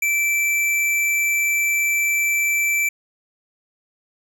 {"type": "tone", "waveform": "square", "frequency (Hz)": 2331, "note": "D7", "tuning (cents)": -14, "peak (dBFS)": -18, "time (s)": [0.02, 2.89], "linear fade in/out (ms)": 5, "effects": []}